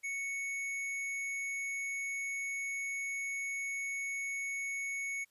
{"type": "tone with tanh clipping", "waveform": "sine", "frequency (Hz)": 2217, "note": "C#7", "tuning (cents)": 0, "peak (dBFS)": -37, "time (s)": [0.03, 5.25], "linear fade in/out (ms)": 20, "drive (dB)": 13, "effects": ["white hiss -73 dBFS RMS until 5.3 s", "resampled to 32000 Hz"]}